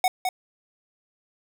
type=tone with echo; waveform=square; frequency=740 Hz; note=F#5; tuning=in tune; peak=-18 dBFS; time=0.04-0.08 s; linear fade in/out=2 ms; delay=210 ms; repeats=1; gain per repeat=-5 dB; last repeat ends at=0.29 s; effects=none